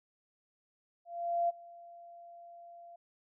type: tone with ADSR envelope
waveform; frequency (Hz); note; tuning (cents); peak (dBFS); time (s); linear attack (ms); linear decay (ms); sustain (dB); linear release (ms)
sine; 688; F5; -26; -26; 1.05-2.96; 440; 21; -23; 6
effects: none